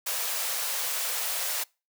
white high-pass noise, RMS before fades -30 dBFS, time 0.06-1.64 s, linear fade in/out 10 ms, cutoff 460 Hz, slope 96 dB/octave, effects noise-tail reverb RT60 0.3 s tail -26 dB re dry

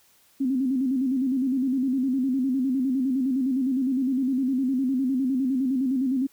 sine tone with vibrato, 261.6 Hz, C4, in tune, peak -21 dBFS, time 0.4-6.27 s, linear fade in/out 10 ms, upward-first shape square, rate 9.8 Hz, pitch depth 72 cents each way, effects white hiss -60 dBFS RMS until 6.32 s

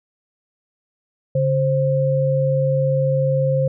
sine tone pair together, 141.1 / 526.9 Hz, C#3 / C5, +31 / +12 cents, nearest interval octave + major seventh, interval 2281 cents, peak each -18 dBFS, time 1.35-3.68 s, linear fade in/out 5 ms, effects none

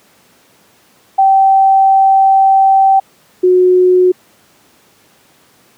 sine tone pair in turn, 775 / 365 Hz, G5 / F#4, -20 / -24 cents, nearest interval octave + minor second, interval 1304 cents, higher first, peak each -5 dBFS, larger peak neither, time 1.18-3 / 3.43-4.12 s, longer first, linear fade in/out 10 ms, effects pink hiss -49 dBFS RMS until 5.77 s + high-pass 150 Hz 12 dB/octave

